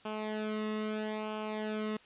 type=tone with flanger; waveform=sawtooth; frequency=214.8 Hz; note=A3; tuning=41 cents flat; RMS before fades=-36 dBFS; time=0.05-1.97 s; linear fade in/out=5 ms; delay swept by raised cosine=0.52 to 1.28 ms; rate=0.77 Hz; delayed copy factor=-0.75; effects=white hiss -59 dBFS RMS until 2.05 s + resampled to 8000 Hz